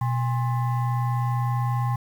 sine tone with frequency modulation, 122.4 Hz, B2, 15 cents flat, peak -21 dBFS, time 0.01-1.96 s, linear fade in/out 5 ms, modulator 935 Hz, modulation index 0.6, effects 8-bit

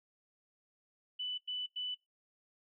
sine tone bursts, 2987 Hz, F#7, 16 cents sharp, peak -36 dBFS, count 3, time 1.19-1.948 s, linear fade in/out 10 ms, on 190 ms, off 94 ms, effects noise-tail reverb RT60 0.2 s tail -21 dB re dry

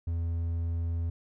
triangle tone, 83.9 Hz, E2, 31 cents sharp, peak -26 dBFS, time 0.07-1.1 s, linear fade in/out 5 ms, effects none

